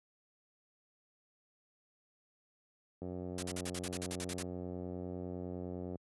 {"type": "click train", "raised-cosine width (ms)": 2, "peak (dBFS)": -29, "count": 265, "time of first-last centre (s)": [3.02, 5.957], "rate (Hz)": 89.9}
{"type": "noise bursts", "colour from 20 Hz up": "white", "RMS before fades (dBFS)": -40, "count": 12, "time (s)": [3.38, 4.427], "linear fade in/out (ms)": 2, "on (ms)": 46, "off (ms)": 45}
{"effects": ["high-pass 80 Hz 12 dB/octave", "resampled to 24000 Hz"]}